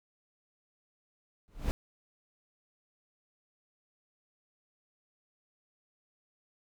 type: noise with exponential growth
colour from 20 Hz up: brown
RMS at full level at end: -24 dBFS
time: 1.48-1.71 s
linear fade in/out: 0 ms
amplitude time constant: 49 ms
effects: none